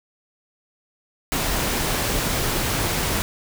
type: noise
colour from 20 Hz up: pink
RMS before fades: -23 dBFS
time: 1.32-3.22 s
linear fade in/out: 0 ms
effects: none